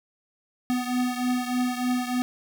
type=beating tone pair; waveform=square; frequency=248.2 / 251.5 Hz; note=B3 / B3; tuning=+9 / +32 cents; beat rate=3.3 Hz; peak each=-26 / -30 dBFS; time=0.7-2.22 s; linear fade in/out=0 ms; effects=none